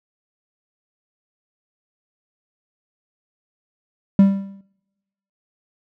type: tone with exponential decay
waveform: triangle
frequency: 196.4 Hz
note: G3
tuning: 4 cents sharp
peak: -4 dBFS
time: 4.19-4.61 s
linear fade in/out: 2 ms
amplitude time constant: 91 ms
effects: noise-tail reverb RT60 1.0 s tail -26 dB re dry